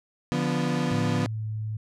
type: chord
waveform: 35% pulse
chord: B diminished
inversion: first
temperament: equal with one note detuned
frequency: 146.07 / 174.61 / 246.9 Hz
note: D3 / F3 / B3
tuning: -9 / 0 / 0 cents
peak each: -27 / -27 / -26 dBFS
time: 0.32-1.26 s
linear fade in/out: 0 ms
type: tone with pitch glide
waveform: sine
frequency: 110 to 108.42 Hz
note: A2 to A2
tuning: 0 to -25 cents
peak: -28 dBFS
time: 0.91-1.77 s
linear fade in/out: 5 ms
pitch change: -25 cents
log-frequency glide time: 1.31-1.46 s
effects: low-pass 7000 Hz 12 dB/octave